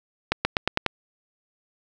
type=accelerating click train; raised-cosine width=0.3 ms; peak=-4 dBFS; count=6; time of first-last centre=0.32-0.863 s; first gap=130 ms; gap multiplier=0.91; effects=none